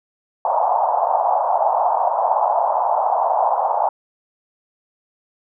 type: band-pass noise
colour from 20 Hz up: pink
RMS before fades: -18 dBFS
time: 0.45-3.89 s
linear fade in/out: 2 ms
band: 660 to 950 Hz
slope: 48 dB/octave
effects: none